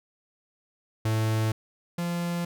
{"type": "tone pair in turn", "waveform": "45% pulse", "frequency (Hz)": [110, 172.68], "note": ["A2", "F3"], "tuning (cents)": [0, -19], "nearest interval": "minor sixth", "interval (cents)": 781, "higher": "second", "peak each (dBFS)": [-23, -27], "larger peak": "first", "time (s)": [[1.05, 1.52], [1.98, 2.45]], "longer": "neither", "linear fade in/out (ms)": 5, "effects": []}